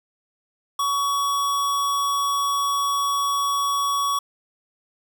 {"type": "tone", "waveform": "square", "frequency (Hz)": 1125, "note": "C#6", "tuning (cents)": 25, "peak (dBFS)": -21, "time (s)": [0.79, 4.19], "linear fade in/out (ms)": 5, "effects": ["9-bit"]}